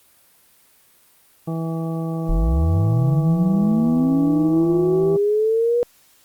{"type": "harmonic tone", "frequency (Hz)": 163.5, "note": "E3", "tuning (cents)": -14, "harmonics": [1, 2, 3, 4, 5, 7], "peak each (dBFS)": [-23, -29, -33, -35, -37, -40], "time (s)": [1.47, 5.17], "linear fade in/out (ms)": 10}
{"type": "linear sweep", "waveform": "sine", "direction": "up", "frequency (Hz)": [35.06, 485.6], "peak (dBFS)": -15, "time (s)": [2.29, 5.83], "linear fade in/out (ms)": 0}
{"effects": ["white hiss -55 dBFS RMS until 6.24 s", "Opus 32 kbps"]}